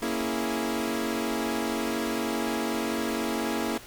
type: chord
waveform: sawtooth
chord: A# half-diminished seventh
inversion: none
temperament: equal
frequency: 233.1 / 277.2 / 329.6 / 415.3 Hz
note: A#3 / C#4 / E4 / G#4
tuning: 0 / 0 / 0 / 0 cents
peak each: -27 / -30 / -28 / -31 dBFS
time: 0.02-3.78 s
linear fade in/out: 5 ms
effects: pink hiss -46 dBFS RMS until 3.86 s